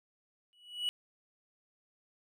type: tone with exponential growth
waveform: triangle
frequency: 2936 Hz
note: F#7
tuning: 14 cents flat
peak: -26 dBFS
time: 0.53-0.89 s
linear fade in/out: 0 ms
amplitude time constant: 78 ms
effects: none